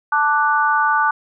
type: chord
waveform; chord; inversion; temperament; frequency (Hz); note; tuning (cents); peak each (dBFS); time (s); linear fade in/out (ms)
sine; D major; second; equal; 880 / 1174.7 / 1480; A5 / D6 / F#6; 0 / 0 / 0; -18; 0.12-1.11; 5
effects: none